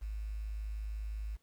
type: tone with quantisation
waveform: sine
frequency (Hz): 52.8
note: G#1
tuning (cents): +29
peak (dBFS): -36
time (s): 0.01-1.37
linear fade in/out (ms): 20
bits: 10
effects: pink hiss -75 dBFS RMS until 1.42 s